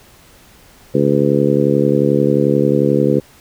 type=harmonic tone; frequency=71.3 Hz; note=C#2; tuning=49 cents sharp; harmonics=2 / 3 / 4 / 5 / 6 / 7; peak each=-18 / -18 / -18 / -18 / -18 / -18 dBFS; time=0.94-3.2 s; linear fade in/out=10 ms; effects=pink hiss -46 dBFS RMS until 3.4 s